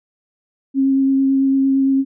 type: tone with vibrato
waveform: sine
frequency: 269.9 Hz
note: C#4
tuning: 46 cents flat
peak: -12 dBFS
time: 0.74-2.05 s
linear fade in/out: 50 ms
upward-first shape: sine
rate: 8.9 Hz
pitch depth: 10 cents each way
effects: none